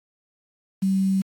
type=tone with quantisation; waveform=sine; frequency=192.2 Hz; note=G3; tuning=34 cents flat; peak=-18 dBFS; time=0.82-1.22 s; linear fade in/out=10 ms; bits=7; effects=AAC 64 kbps